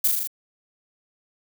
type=noise with echo; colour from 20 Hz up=violet; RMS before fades=-19 dBFS; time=0.04-0.08 s; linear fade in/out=5 ms; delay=39 ms; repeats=5; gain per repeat=-2 dB; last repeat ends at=0.275 s; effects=none